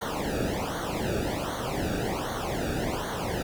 brown noise with flanger, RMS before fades -30 dBFS, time 0.01-3.43 s, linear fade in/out 10 ms, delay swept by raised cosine 0.39 to 0.98 ms, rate 1.3 Hz, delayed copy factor -1, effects none

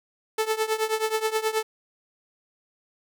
sawtooth tone with tremolo, 438.2 Hz, A4, 7 cents flat, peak -16 dBFS, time 0.38-1.63 s, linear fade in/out 5 ms, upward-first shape triangle, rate 9.4 Hz, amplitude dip 90%, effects none

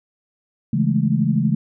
sine chord, A major seventh, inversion first, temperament equal, 138.59 / 164.81 / 207.7 / 220 Hz, C#3 / E3 / G#3 / A3, 0 / 0 / 0 / 0 cents, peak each -21 dBFS, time 0.73-1.55 s, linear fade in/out 5 ms, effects none

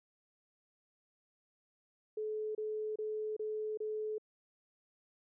sine tone bursts, 430 Hz, A4, 40 cents flat, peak -35 dBFS, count 5, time 2.17-4.182 s, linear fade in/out 5 ms, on 380 ms, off 28 ms, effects none

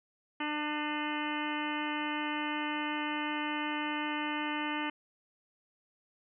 harmonic tone with a mistuned harmonic, 299.1 Hz, D4, 32 cents sharp, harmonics 1 / 2 / 3 / 4 / 5 / 6 / 7 / 8 / 9 / 10, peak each -36 / -47 / -38 / -42 / -43 / -42 / -42 / -45 / -46 / -43 dBFS, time 0.4-4.9 s, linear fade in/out 5 ms, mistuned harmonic 8, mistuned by +63 cents, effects none

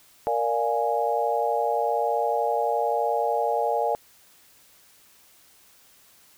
sine chord, Bb dominant seventh, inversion none, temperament equal, 466.2 / 587.3 / 698.5 / 830.6 Hz, Bb4 / D5 / F5 / Ab5, 0 / 0 / 0 / 0 cents, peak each -27 / -28 / -27 / -26 dBFS, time 0.27-3.95 s, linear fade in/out 0 ms, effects white hiss -56 dBFS RMS until 6.37 s

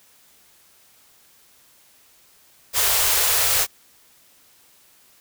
white band-stop noise, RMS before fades -19 dBFS, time 2.73-3.67 s, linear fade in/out 50 ms, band 120 to 390 Hz, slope 48 dB/octave, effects white hiss -55 dBFS RMS until 5.2 s

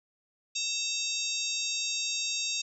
harmonic tone with a mistuned harmonic, 932.3 Hz, A#5, in tune, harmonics 3 / 4 / 5 / 6 / 7 / 8, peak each -37 / -34 / -38 / -37 / -37 / -38 dBFS, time 0.55-2.62 s, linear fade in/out 10 ms, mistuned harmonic 3, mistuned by -88 cents, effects none

